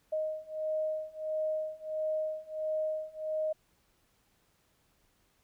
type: beating tone pair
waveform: sine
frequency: 622.3 / 623.8 Hz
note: D#5 / D#5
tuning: 0 / +4 cents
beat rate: 1.5 Hz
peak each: -35 / -34 dBFS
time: 0.12-3.53 s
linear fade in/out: 10 ms
effects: pink hiss -71 dBFS RMS until 5.43 s